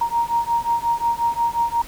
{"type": "beating tone pair", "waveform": "sine", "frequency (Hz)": [932.3, 937.9], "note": ["A#5", "A#5"], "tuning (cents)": [0, 10], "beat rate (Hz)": 5.6, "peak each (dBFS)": -21, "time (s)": [0.01, 1.82], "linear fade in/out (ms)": 5, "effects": ["pink hiss -40 dBFS RMS until 1.87 s"]}